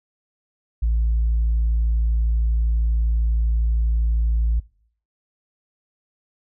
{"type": "tone", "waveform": "sine", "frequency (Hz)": 56.3, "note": "A1", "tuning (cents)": 40, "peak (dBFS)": -15, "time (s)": [0.82, 4.6], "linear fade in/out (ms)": 10, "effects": ["noise-tail reverb RT60 0.6 s tail -24 dB re dry", "tanh soft clip ceiling -14 dBFS"]}